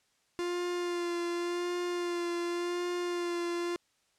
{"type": "tone with vibrato", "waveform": "45% pulse", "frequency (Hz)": 349.2, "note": "F4", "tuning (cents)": 0, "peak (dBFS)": -31, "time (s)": [0.39, 3.76], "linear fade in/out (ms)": 0, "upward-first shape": "sine", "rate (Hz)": 0.89, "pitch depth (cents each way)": 20, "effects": ["white hiss -72 dBFS RMS until 4.18 s", "low-pass 8000 Hz 12 dB/octave"]}